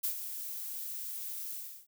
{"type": "noise with ADSR envelope", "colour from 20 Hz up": "violet", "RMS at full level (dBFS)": -31, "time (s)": [0.03, 1.87], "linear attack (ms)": 16, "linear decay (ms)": 96, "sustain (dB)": -9, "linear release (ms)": 340, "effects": []}